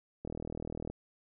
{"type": "click train", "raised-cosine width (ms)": 2, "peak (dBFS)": -26, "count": 27, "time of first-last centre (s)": [0.25, 0.9], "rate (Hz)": 40, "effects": []}